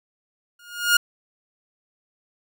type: tone with exponential growth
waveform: sawtooth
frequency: 1426 Hz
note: F6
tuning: 36 cents sharp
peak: -8 dBFS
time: 0.59-0.97 s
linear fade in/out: 5 ms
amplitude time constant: 82 ms
effects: none